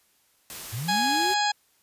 white noise, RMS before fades -38 dBFS, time 0.5-1.34 s, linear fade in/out 0 ms
sine linear sweep, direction up, 98 to 392 Hz, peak -29 dBFS, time 0.72-1.34 s, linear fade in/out 20 ms
harmonic tone, 830.6 Hz, G#5, in tune, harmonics 1 / 2 / 3 / 4 / 5 / 6 / 8 / 9, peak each -24 / -29 / -35 / -32 / -31 / -34 / -38 / -38 dBFS, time 0.88-1.52 s, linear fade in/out 10 ms
effects white hiss -65 dBFS RMS until 1.82 s + resampled to 32000 Hz

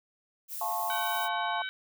violet noise, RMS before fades -38 dBFS, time 0.48-1.29 s, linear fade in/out 50 ms
sine chord, F augmented, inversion none, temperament just, 698.5 / 873.1 / 1091.3 Hz, F5 / A5 / C#6, 0 / -14 / -27 cents, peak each -34 / -33 / -35 dBFS, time 0.61-1.62 s, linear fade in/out 2 ms
harmonic tone, 760 Hz, F#5, 46 cents sharp, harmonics 2 / 3 / 4 / 5, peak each -35 / -42 / -41 / -41 dBFS, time 0.9-1.69 s, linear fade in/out 0 ms
effects none

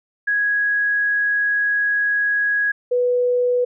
sine tone pair in turn, 1661.2 / 492.6 Hz, G#6 / B4, 0 / -5 cents, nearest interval octave + major sixth, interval 2105 cents, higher first, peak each -16 / -15 dBFS, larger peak second, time 0.27-2.72 / 2.91-3.65 s, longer first, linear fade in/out 10 ms, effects none

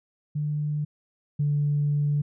sine tone pair in turn, 149.1 / 146.03 Hz, D3 / D3, +27 / -9 cents, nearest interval unison, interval 36 cents, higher first, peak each -24 / -20 dBFS, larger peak second, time 0.35-0.85 / 1.39-2.22 s, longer second, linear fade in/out 10 ms, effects tanh soft clip ceiling -16 dBFS

